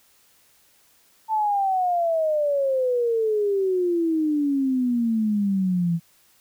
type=exponential sweep; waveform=sine; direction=down; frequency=889 to 165.1 Hz; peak=-19 dBFS; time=1.28-6 s; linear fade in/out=50 ms; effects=white hiss -59 dBFS RMS until 6.4 s